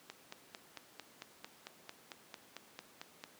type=click train; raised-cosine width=0.2 ms; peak=-27 dBFS; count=15; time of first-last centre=0.1-3.239 s; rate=4.46 Hz; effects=pink hiss -61 dBFS RMS until 3.39 s + high-pass 200 Hz 12 dB/octave